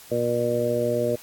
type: harmonic tone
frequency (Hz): 119.7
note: A#2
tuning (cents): +46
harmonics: 1 / 2 / 3 / 4 / 5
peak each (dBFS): -31 / -30 / -29 / -25 / -25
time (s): 0.11-1.16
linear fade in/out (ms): 10
effects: white hiss -46 dBFS RMS until 1.22 s + AAC 64 kbps